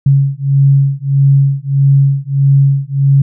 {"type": "beating tone pair", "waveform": "sine", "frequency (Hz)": [137.5, 139.1], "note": ["C#3", "C#3"], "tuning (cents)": [-14, 6], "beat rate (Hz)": 1.6, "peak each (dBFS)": -10, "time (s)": [0.06, 3.22], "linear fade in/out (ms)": 5, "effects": []}